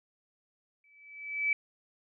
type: tone with exponential growth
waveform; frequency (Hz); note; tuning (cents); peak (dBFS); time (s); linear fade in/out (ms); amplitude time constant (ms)
sine; 2303; D7; -34; -23; 0.84-1.53; 2; 150
effects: none